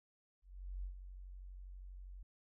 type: tone with ADSR envelope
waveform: sine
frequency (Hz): 46.19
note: F#1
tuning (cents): -2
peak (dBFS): -39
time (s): 0.42-2.23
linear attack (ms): 420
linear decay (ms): 95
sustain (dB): -9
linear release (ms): 5
effects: none